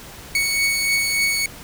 sawtooth beating tone pair, 2223 / 2226.4 Hz, C#7 / C#7, +4 / +7 cents, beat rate 3.4 Hz, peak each -15 / -24 dBFS, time 0.35-1.46 s, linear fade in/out 2 ms, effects pink hiss -39 dBFS RMS until 1.63 s

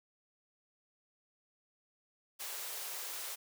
white high-pass noise, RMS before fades -42 dBFS, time 2.39-3.36 s, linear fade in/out 20 ms, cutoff 380 Hz, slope 48 dB/octave, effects none

